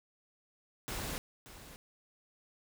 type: noise with echo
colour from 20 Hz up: pink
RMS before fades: -39 dBFS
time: 0.88-1.18 s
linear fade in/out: 0 ms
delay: 580 ms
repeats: 1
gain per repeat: -13 dB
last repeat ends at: 1.76 s
effects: none